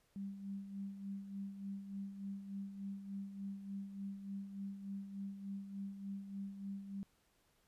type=tone with tremolo; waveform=sine; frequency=197.3 Hz; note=G3; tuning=11 cents sharp; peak=-40 dBFS; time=0.16-7.03 s; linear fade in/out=0 ms; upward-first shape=sine; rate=3.4 Hz; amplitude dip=60%; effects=pink hiss -75 dBFS RMS until 7.67 s + resampled to 32000 Hz